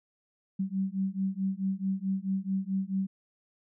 sine beating tone pair, 190 / 194.6 Hz, F#3 / G3, +46 / -12 cents, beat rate 4.6 Hz, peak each -31 dBFS, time 0.59-3.07 s, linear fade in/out 10 ms, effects none

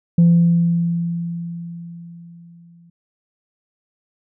sine tone with exponential decay, 170 Hz, F3, 46 cents flat, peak -6 dBFS, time 0.18-2.9 s, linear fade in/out 5 ms, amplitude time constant 590 ms, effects tanh soft clip ceiling -6 dBFS

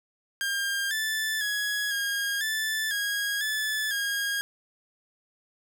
sawtooth tone with pitch steps, 1605 / 1755 / 1673 / 1627 / 1755 / 1642 / 1735 / 1631 Hz, G6 / A6 / G#6 / G#6 / A6 / G#6 / A6 / G#6, +40 / -5 / +12 / -36 / -5 / -20 / -25 / -32 cents, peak -23 dBFS, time 0.41-4.41 s, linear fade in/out 0 ms, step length 500 ms, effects none

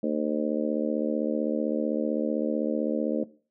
harmonic tone, 75.7 Hz, D#2, 47 cents flat, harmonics 3 / 4 / 5 / 6 / 7 / 8, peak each -28 / -30 / -37 / -33 / -31 / -36 dBFS, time 0.03-3.24 s, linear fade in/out 5 ms, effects noise-tail reverb RT60 0.4 s tail -19 dB re dry

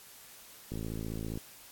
click train, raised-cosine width 3 ms, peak -25 dBFS, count 37, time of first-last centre 0.72-1.375 s, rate 55 Hz, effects white hiss -53 dBFS RMS until 1.71 s + AAC 64 kbps

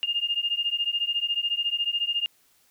sine beating tone pair, 2817 / 2831 Hz, F7 / F7, +14 / +23 cents, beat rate 14 Hz, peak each -27 dBFS, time 0.03-2.26 s, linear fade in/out 0 ms, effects white hiss -63 dBFS RMS until 2.7 s

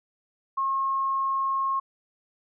sine tone, 1080 Hz, C#6, 45 cents flat, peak -23 dBFS, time 0.57-1.8 s, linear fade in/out 10 ms, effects none

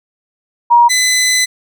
sine / 15% pulse tone pair in turn, 950 / 2013 Hz, A#5 / B6, +33 / +33 cents, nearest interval octave + minor second, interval 1300 cents, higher second, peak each -4 dBFS, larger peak neither, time 0.7-0.89 / 0.89-1.46 s, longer second, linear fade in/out 20 ms, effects none

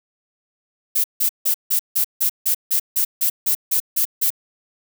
violet noise bursts, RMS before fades -18 dBFS, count 14, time 0.95-4.304 s, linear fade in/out 10 ms, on 91 ms, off 160 ms, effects none

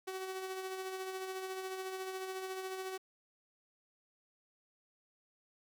sawtooth tone with tremolo, 377.5 Hz, F#4, 35 cents sharp, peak -34 dBFS, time 0.07-2.98 s, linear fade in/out 10 ms, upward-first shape sine, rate 14 Hz, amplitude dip 40%, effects 11-bit

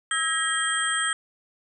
sine tone cluster, 1301 / 1633 / 1890 / 3202 / 8160 Hz, E6 / G#6 / A#6 / G7 / C9, -23 / -30 / +23 / +36 / -44 cents, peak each -29 dBFS, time 0.11-1.13 s, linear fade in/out 2 ms, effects none

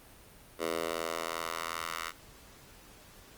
10% pulse tone with high-pass filter sweep, 82.6 Hz, E2, 4 cents sharp, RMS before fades -36 dBFS, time 0.58-2.13 s, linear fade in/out 50 ms, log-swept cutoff 450 to 1400 Hz, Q 1.4, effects pink hiss -55 dBFS RMS until 3.37 s + Opus 32 kbps

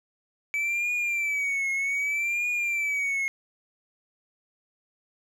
triangle tone with vibrato, 2300 Hz, D7, 37 cents flat, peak -23 dBFS, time 0.54-3.28 s, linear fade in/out 0 ms, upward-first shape triangle, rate 0.64 Hz, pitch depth 110 cents each way, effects none

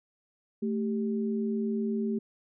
sine tone pair together, 220 / 392 Hz, A3 / G4, 0 / 0 cents, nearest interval minor seventh, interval 1000 cents, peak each -28 / -33 dBFS, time 0.62-2.19 s, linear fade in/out 10 ms, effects none

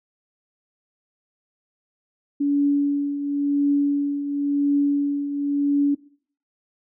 sine tone with tremolo, 285.1 Hz, C#4, 49 cents sharp, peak -15 dBFS, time 2.4-5.95 s, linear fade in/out 10 ms, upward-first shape triangle, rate 0.95 Hz, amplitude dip 65%, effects noise-tail reverb RT60 0.5 s tail -20 dB re dry

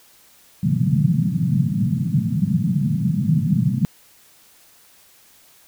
pink band-pass noise, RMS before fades -19 dBFS, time 0.63-3.85 s, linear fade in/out 0 ms, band 120 to 210 Hz, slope 48 dB/octave, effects white hiss -52 dBFS RMS until 5.67 s

